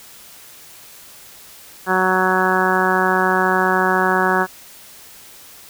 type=harmonic tone; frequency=186 Hz; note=F#3; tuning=9 cents sharp; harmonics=1 / 2 / 3 / 4 / 5 / 6 / 7 / 8 / 9; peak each=-24 / -21 / -27 / -22 / -22 / -23 / -25 / -22 / -22 dBFS; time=1.86-4.47 s; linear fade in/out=50 ms; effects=white hiss -42 dBFS RMS until 5.69 s